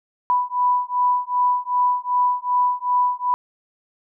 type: beating tone pair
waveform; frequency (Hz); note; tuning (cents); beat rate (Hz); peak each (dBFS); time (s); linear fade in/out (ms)
sine; 988 / 990.6; B5 / B5; 0 / +5; 2.6; -20; 0.3-3.34; 0
effects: none